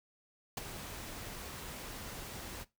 pink noise with ADSR envelope, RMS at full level -35 dBFS, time 0.57-2.65 s, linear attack 5 ms, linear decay 19 ms, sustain -10 dB, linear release 31 ms, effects noise-tail reverb RT60 0.2 s tail -18 dB re dry

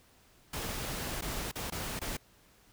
pink noise with dropouts, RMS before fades -37 dBFS, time 0.53-2.17 s, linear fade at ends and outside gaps 5 ms, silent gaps 1.211-1.221 / 1.515-1.555 / 1.702-1.721 / 1.993-2.014 s, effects pink hiss -63 dBFS RMS until 2.72 s

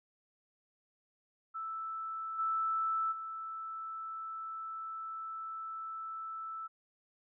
sine tone with level steps, 1318.5 Hz, E6, in tune, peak -37 / -30 / -39 dBFS, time 1.54-6.68 s, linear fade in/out 20 ms, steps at 2.38 / 3.11 s, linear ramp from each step 20 ms, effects none

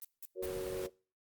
violet noise bursts, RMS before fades -44 dBFS, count 3, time 0.02-0.458 s, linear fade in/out 0 ms, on 26 ms, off 180 ms
sine chord, F# major, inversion none, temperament equal with one note detuned, 371.9 / 466.2 / 554.4 Hz, F#4 / A#4 / C#5, +9 / 0 / 0 cents, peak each -38 / -42 / -43 dBFS, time 0.35-0.9 s, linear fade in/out 50 ms
pink noise, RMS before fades -46 dBFS, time 0.42-0.87 s, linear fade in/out 10 ms
effects noise-tail reverb RT60 0.4 s tail -24 dB re dry + Opus 24 kbps

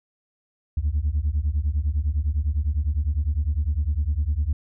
sine beating tone pair, 69.3 / 79.2 Hz, C#2 / D#2, 0 / +31 cents, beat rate 9.9 Hz, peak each -22 dBFS, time 0.77-4.53 s, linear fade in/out 5 ms, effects tanh soft clip ceiling -16 dBFS

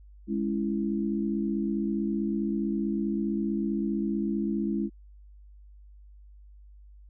sine chord, C# minor, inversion second, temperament just, 207.9 / 277.2 / 332.6 Hz, G#3 / C#4 / E4, +2 / 0 / +16 cents, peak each -28 / -33 / -31 dBFS, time 0.27-4.9 s, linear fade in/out 50 ms, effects added 50 Hz sine -48 dBFS peak until 7.09 s

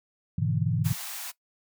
sine chord, E dominant seventh, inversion first, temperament just, 103.01 / 123.61 / 148.33 / 164.81 Hz, G#2 / B2 / D3 / E3, -14 / +2 / +18 / 0 cents, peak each -29 dBFS, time 0.38-0.93 s, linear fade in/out 5 ms
white high-pass noise, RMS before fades -37 dBFS, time 0.84-1.32 s, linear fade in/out 20 ms, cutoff 640 Hz, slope 96 dB/octave
effects noise-tail reverb RT60 0.1 s tail -18 dB re dry

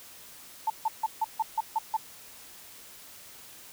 sine tone bursts, 885 Hz, A5, 10 cents sharp, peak -23 dBFS, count 8, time 0.67-1.968 s, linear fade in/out 5 ms, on 31 ms, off 150 ms, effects white hiss -49 dBFS RMS until 3.72 s

